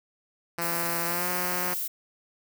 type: tone with pitch glide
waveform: 5% pulse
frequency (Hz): 170 to 179.07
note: F3 to F3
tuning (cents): -46 to +44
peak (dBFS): -18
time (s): 0.58-1.74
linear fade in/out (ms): 5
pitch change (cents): +90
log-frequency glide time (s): 1.06-1.27
type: noise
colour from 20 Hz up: violet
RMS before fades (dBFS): -31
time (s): 0.61-1.88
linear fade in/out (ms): 10
effects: none